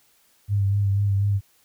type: tone with vibrato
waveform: sine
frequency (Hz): 100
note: G2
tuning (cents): +35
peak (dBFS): -18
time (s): 0.48-1.41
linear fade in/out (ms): 50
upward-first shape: sine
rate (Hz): 4.1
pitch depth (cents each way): 31
effects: white hiss -61 dBFS RMS until 1.64 s